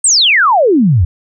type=exponential sweep; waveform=sine; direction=down; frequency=8870 to 77.78 Hz; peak=-6 dBFS; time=0.04-1.05 s; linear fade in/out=5 ms; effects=none